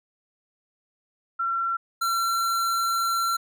sine / square tone pair in turn, 1359 / 1359 Hz, F6 / F6, -48 / -48 cents, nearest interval unison, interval 0 cents, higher neither, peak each -23 dBFS, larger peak neither, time 1.39-1.77 / 2.01-3.37 s, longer second, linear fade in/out 10 ms, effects none

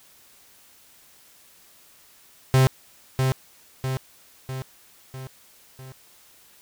45% pulse tone with echo, 131.2 Hz, C3, 5 cents sharp, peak -14 dBFS, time 2.54-2.67 s, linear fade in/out 0 ms, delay 650 ms, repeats 5, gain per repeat -5 dB, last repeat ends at 5.92 s, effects white hiss -54 dBFS RMS until 6.61 s

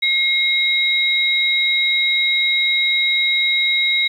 sine tone pair together, 2144 / 3820 Hz, C7 / A#7, +42 / +42 cents, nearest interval minor seventh, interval 1000 cents, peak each -17 dBFS, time 0.02-4.08 s, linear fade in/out 10 ms, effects 8-bit

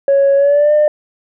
sine tone with pitch glide, 554.4 to 601.1 Hz, C#5 to D5, 0 to +40 cents, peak -6 dBFS, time 0.08-0.88 s, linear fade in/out 2 ms, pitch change +140 cents, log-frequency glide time 0.36-0.73 s, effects tanh soft clip ceiling -5 dBFS

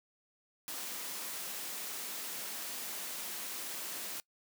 white high-pass noise, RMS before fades -41 dBFS, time 0.68-4.2 s, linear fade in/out 0 ms, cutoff 170 Hz, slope 24 dB/octave, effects noise-tail reverb RT60 0.1 s tail -23 dB re dry

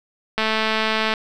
click train, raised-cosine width 0.3 ms, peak -5 dBFS, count 167, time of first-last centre 0.38-1.138 s, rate 219 Hz, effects none

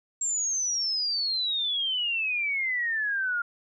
sine exponential sweep, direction down, 7530 to 1396.9 Hz, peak -25 dBFS, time 0.21-3.42 s, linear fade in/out 5 ms, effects none

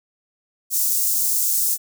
white high-pass noise, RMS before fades -20 dBFS, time 0.7-1.78 s, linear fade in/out 50 ms, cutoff 6100 Hz, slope 24 dB/octave, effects none

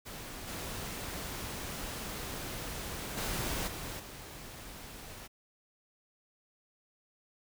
pink noise with level steps, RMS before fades -44 / -40 / -35 / -41 / -47 dBFS, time 0.05-5.28 s, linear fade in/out 20 ms, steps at 0.47 / 3.17 / 3.67 / 3.99 s, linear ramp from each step 10 ms, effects none

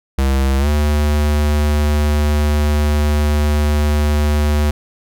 square tone with pitch glide, 67.4 to 74.35 Hz, C#2 to D2, -48 to +22 cents, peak -13 dBFS, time 0.18-4.71 s, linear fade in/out 5 ms, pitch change +170 cents, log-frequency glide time 0.58-0.68 s, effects none

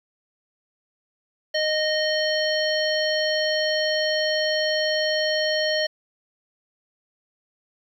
harmonic tone, 618 Hz, D#5, 12 cents flat, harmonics 1 / 3 / 5 / 7 / 9, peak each -23 / -27 / -29 / -28 / -34 dBFS, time 1.54-5.87 s, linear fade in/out 10 ms, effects 9-bit

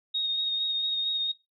sine tone with vibrato, 3729 Hz, A#7, in tune, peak -25 dBFS, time 0.14-1.32 s, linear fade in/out 10 ms, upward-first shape triangle, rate 4.4 Hz, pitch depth 20 cents each way, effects noise-tail reverb RT60 0.2 s tail -17 dB re dry

